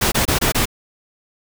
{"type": "noise bursts", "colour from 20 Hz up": "pink", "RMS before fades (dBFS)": -17, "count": 5, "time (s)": [0.01, 0.656], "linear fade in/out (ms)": 10, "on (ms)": 110, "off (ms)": 24, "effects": []}